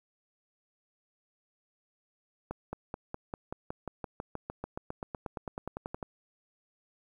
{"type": "accelerating click train", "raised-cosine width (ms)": 1, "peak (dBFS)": -22, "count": 26, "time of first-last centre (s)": [2.51, 6.028], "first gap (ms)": 220, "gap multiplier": 0.96, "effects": ["10-bit"]}